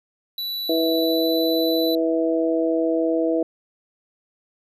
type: tone with pitch glide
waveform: square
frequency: 3951 to 3978 Hz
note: B7 to B7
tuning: 0 to +12 cents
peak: -26 dBFS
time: 0.38-1.95 s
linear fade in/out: 2 ms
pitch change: +12 cents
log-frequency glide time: 0.92-1.29 s
type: harmonic tone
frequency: 163.1 Hz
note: E3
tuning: 18 cents flat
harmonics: 2 / 3 / 4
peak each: -21 / -23 / -24 dBFS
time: 0.69-3.43 s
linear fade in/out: 5 ms
effects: none